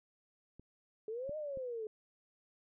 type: clicks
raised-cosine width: 3 ms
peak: -40 / -35 / -38 dBFS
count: 3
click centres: 0.596 / 1.294 / 1.573 s
type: exponential two-way sweep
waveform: sine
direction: up then down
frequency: 423.3 to 625 to 423.3 Hz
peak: -38 dBFS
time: 1.08-1.87 s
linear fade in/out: 2 ms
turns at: 1.37 s
effects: none